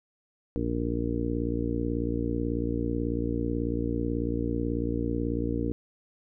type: harmonic tone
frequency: 58.2 Hz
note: A#1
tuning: 2 cents flat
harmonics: 1 / 2 / 3 / 4 / 5 / 6 / 7 / 8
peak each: -33 / -34 / -40 / -34 / -31 / -37 / -41 / -35 dBFS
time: 0.56-5.72 s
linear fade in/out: 0 ms
effects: none